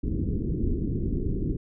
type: low-pass noise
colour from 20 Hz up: pink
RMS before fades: -27 dBFS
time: 0.03-1.57 s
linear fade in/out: 10 ms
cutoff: 390 Hz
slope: 48 dB/octave
effects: none